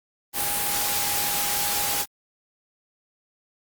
sine tone in noise, 819 Hz, G#5, 24 cents flat, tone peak -33 dBFS, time 0.33-2.06 s, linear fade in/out 50 ms, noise white, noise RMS -25 dBFS, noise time 0.33-2.06 s, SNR -11 dB, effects Opus 32 kbps

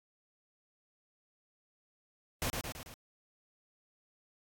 pink noise with echo, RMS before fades -34 dBFS, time 2.42-2.5 s, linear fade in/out 0 ms, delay 110 ms, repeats 4, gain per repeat -4 dB, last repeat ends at 2.94 s, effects AAC 64 kbps

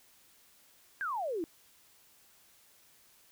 sine exponential sweep, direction down, 1656 to 308.8 Hz, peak -32 dBFS, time 1.01-1.44 s, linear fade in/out 0 ms, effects white hiss -63 dBFS RMS until 3.31 s

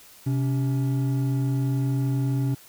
triangle tone pair together, 130.37 / 280.9 Hz, C3 / C#4, -6 / +23 cents, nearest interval octave + minor second, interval 1329 cents, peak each -20 / -27 dBFS, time 0.26-2.55 s, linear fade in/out 10 ms, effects white hiss -50 dBFS RMS until 2.68 s

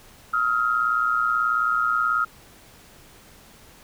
sine tone pair together, 1273.5 / 1392 Hz, D#6 / F6, +40 / -6 cents, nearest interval major second, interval 154 cents, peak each -22 dBFS, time 0.33-2.25 s, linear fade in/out 10 ms, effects pink hiss -50 dBFS RMS until 3.83 s

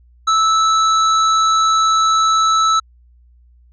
square tone, 1311 Hz, E6, 10 cents flat, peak -12 dBFS, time 0.27-2.8 s, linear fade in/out 10 ms, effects added 60 Hz sine -46 dBFS peak until 3.72 s + resampled to 16000 Hz

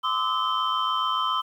sine tone cluster, 1030 / 1186 / 1293 / 3103 Hz, C6 / D6 / E6 / G7, -28 / +17 / -34 / -18 cents, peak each -26 / -29 / -26 / -29 dBFS, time 0.03-1.42 s, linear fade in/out 20 ms, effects tanh soft clip ceiling -15 dBFS + 9-bit

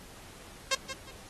5% pulse tone with echo, 534 Hz, C5, 35 cents sharp, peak -14 dBFS, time 0.71-0.75 s, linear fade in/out 5 ms, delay 180 ms, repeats 2, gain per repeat -11 dB, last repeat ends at 1.11 s, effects pink hiss -51 dBFS RMS until 1.29 s + AAC 32 kbps

